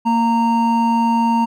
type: tone pair together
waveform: triangle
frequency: 231 / 924 Hz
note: A#3 / A#5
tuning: -16 / -16 cents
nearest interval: 2 octaves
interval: 2400 cents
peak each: -14 dBFS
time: 0.05-1.46 s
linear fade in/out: 20 ms
effects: none

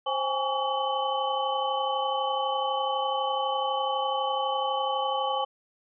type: tone cluster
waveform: sine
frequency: 527 / 800 / 832 / 1132 / 3037 Hz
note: C5 / G5 / G#5 / C#6 / F#7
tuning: +12 / +35 / +3 / +36 / +44 cents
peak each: -31 / -35 / -29 / -31 / -35 dBFS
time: 0.06-5.45 s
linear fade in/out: 10 ms
effects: none

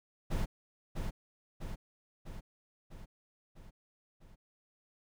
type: noise with echo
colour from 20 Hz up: brown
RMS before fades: -32 dBFS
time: 0.3-0.46 s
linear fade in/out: 20 ms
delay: 650 ms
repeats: 6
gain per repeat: -4 dB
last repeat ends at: 4.36 s
effects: none

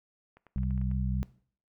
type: clicks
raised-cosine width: 0.5 ms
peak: -39 dBFS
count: 8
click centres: 0.37 / 0.467 / 0.582 / 0.633 / 0.708 / 0.778 / 0.815 / 0.914 s
type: harmonic tone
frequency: 64 Hz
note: C2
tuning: 38 cents flat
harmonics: 1 / 2 / 3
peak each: -30 / -33 / -35 dBFS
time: 0.56-1.23 s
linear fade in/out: 0 ms
effects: noise-tail reverb RT60 0.5 s tail -19 dB re dry

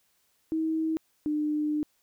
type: tone pair in turn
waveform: sine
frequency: 319.3 / 300.8 Hz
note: D#4 / D4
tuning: +45 / +42 cents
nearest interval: minor second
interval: 103 cents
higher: first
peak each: -25 dBFS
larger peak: neither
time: 0.52-0.97 / 1.26-1.83 s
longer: second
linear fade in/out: 0 ms
effects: white hiss -70 dBFS RMS until 2.02 s

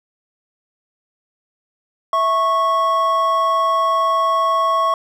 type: tone pair together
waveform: triangle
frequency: 656.8 / 1102 Hz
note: E5 / C#6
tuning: -6 / -11 cents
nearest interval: major sixth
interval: 895 cents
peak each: -19 / -13 dBFS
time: 2.13-4.94 s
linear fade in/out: 2 ms
effects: none

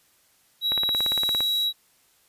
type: tone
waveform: triangle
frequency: 3878 Hz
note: B7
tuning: 32 cents flat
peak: -20 dBFS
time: 0.61-1.73 s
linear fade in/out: 50 ms
type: click train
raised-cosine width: 0.5 ms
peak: -16 dBFS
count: 13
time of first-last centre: 0.72-1.406 s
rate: 17.5 Hz
type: noise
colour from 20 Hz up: violet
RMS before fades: -36 dBFS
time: 0.92-1.68 s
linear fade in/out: 50 ms
effects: white hiss -62 dBFS RMS until 2.28 s + resampled to 32000 Hz

